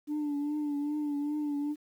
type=tone with vibrato; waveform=sine; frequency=293.7 Hz; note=D4; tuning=in tune; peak=-27 dBFS; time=0.07-1.76 s; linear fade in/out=50 ms; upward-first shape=triangle; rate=2.5 Hz; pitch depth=52 cents each way; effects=tanh soft clip ceiling -28 dBFS + 10-bit